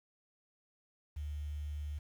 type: tone with quantisation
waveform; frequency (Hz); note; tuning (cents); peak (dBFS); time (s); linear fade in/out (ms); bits
sine; 74; D2; +14; -37; 1.16-1.99; 10; 10
effects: none